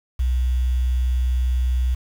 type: tone with quantisation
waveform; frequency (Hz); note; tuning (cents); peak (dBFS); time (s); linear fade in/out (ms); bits
sine; 62.5; B1; +21; -17; 0.19-1.95; 10; 7
effects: none